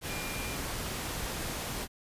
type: tone in noise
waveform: sine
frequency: 2400 Hz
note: D7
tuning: 37 cents sharp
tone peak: -42 dBFS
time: 0.06-0.58 s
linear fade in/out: 50 ms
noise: pink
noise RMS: -36 dBFS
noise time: 0.01-1.88 s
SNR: -9 dB
effects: resampled to 32000 Hz